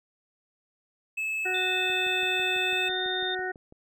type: tone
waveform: triangle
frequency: 2600 Hz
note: E7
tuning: 24 cents flat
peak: -26 dBFS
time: 1.17-2.89 s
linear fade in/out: 10 ms
type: harmonic tone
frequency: 370 Hz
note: F#4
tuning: in tune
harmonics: 1 / 2 / 4 / 5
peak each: -33 / -35 / -34 / -35 dBFS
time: 1.45-3.52 s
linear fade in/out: 10 ms
type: tone with pitch glide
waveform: sine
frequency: 3563 to 3636 Hz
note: A7 to A#7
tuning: +21 to -44 cents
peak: -30 dBFS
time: 1.54-3.35 s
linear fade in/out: 5 ms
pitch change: +35 cents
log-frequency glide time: 2.65-3.03 s
type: click train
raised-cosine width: 2 ms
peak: -36 dBFS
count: 12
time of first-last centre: 1.9-3.724 s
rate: 6.03 Hz
effects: none